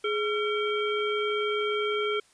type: harmonic tone with a mistuned harmonic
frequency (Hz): 454.8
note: A#4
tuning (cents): -43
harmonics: 1 / 3 / 5 / 7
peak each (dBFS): -27 / -32 / -34 / -35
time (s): 0.04-2.2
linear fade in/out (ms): 5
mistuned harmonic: 1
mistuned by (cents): -140
effects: white hiss -61 dBFS RMS until 2.33 s + resampled to 22050 Hz